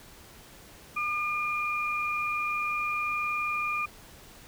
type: tone pair together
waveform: sine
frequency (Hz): 1206.5 / 2413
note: D6 / D7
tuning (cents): +46 / +46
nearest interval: octave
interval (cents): 1200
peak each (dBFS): -30 / -30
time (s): 0.96-3.86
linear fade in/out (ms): 10
effects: pink hiss -51 dBFS RMS until 4.47 s